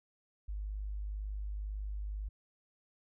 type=tone; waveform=sine; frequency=51 Hz; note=G#1; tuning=31 cents flat; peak=-36 dBFS; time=0.48-2.29 s; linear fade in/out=10 ms; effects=none